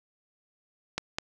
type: clicks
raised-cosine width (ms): 0.2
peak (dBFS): -12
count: 2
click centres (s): 0.98 / 1.185
effects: none